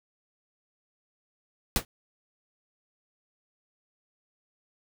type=noise with exponential decay; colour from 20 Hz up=pink; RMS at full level=-19 dBFS; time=1.76-1.85 s; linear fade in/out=1 ms; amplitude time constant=18 ms; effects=none